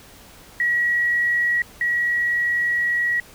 sine tone pair in turn, 1917 / 1917 Hz, A#6 / A#6, +48 / +48 cents, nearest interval unison, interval 0 cents, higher neither, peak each -17 / -18 dBFS, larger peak first, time 0.6-1.62 / 1.81-3.2 s, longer second, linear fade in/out 2 ms, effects pink hiss -46 dBFS RMS until 3.34 s

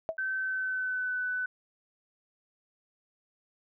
sine tone with exponential decay, 648 Hz, E5, 30 cents flat, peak -24 dBFS, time 0.09-0.17 s, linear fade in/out 0 ms, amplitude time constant 17 ms
sine tone with pitch glide, 1539 to 1499.5 Hz, G6 to F#6, -32 to +23 cents, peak -29 dBFS, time 0.18-1.46 s, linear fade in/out 5 ms, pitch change -45 cents, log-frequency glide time 0.35-1.15 s
effects none

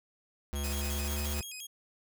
square tone with pitch glide, 71 to 72.74 Hz, C#2 to D2, +42 to -16 cents, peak -33 dBFS, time 0.53-1.41 s, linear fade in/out 0 ms, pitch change +42 cents, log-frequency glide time 0.66-1.25 s
15% pulse tone with vibrato, 2869 Hz, F7, 46 cents sharp, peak -34 dBFS, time 0.55-1.67 s, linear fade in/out 10 ms, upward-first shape square, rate 5.7 Hz, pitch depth 230 cents each way
white noise with tremolo, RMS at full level -39 dBFS, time 0.64-1.4 s, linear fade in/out 2 ms, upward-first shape triangle, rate 15 Hz, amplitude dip 40%
effects none

